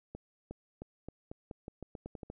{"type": "accelerating click train", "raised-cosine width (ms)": 2, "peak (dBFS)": -29, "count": 13, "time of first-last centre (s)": [0.15, 2.301], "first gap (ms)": 360, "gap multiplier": 0.86, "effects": []}